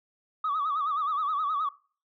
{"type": "tone with vibrato", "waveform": "sine", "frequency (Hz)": 1200, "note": "D6", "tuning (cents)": 37, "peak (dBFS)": -24, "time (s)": [0.44, 1.69], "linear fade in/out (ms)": 5, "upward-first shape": "sine", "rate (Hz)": 9.5, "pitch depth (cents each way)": 120, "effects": ["noise-tail reverb RT60 0.4 s tail -20 dB re dry", "tanh soft clip ceiling -22 dBFS"]}